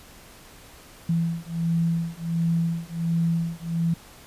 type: beating tone pair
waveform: sine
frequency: 166.3 / 167.7 Hz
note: E3 / E3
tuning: +16 / +30 cents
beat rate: 1.4 Hz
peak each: -25 dBFS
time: 1.09-3.94 s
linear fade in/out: 5 ms
effects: pink hiss -48 dBFS RMS until 4.26 s + resampled to 32000 Hz